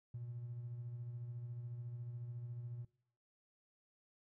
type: tone with tremolo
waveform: triangle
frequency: 120 Hz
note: B2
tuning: 49 cents flat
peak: -38 dBFS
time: 0.14-2.85 s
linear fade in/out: 5 ms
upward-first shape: sine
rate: 14 Hz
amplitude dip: 55%
effects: noise-tail reverb RT60 0.6 s tail -23 dB re dry + tanh soft clip ceiling -39 dBFS